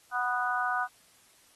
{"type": "harmonic tone", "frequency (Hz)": 246.9, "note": "B3", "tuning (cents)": 0, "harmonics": [3, 4, 5, 6], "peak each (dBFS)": [-32, -35, -32, -31], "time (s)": [0.11, 0.88], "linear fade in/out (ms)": 50, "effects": ["white hiss -61 dBFS RMS until 1.55 s", "AAC 32 kbps"]}